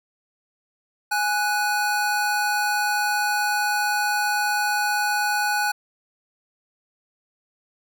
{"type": "tone pair together", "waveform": "square", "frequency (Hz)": [830.6, 1480], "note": ["G#5", "F#6"], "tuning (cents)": [0, 0], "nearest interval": "minor seventh", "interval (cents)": 1000, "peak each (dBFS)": -24, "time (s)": [1.11, 5.72], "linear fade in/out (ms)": 10, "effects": []}